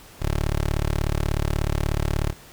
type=tone; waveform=15% pulse; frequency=36.52 Hz; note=D1; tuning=9 cents flat; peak=-15 dBFS; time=0.19-2.34 s; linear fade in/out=50 ms; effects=pink hiss -47 dBFS RMS until 2.52 s